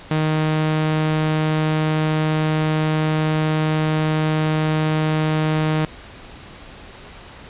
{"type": "tone", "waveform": "sawtooth", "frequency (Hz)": 155.56, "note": "D#3", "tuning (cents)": 0, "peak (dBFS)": -13, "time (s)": [0.11, 5.85], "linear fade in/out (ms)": 2, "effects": ["pink hiss -40 dBFS RMS until 7.49 s", "resampled to 8000 Hz"]}